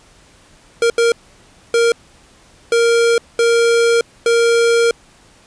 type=tone bursts at uneven times; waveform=square; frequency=466.2 Hz; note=A#4; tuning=in tune; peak=-11 dBFS; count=6; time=0.82-0.9 / 0.98-1.12 / 1.74-1.92 / 2.72-3.18 / 3.39-4.01 / 4.26-4.91 s; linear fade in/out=2 ms; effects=pink hiss -48 dBFS RMS until 5.46 s + resampled to 22050 Hz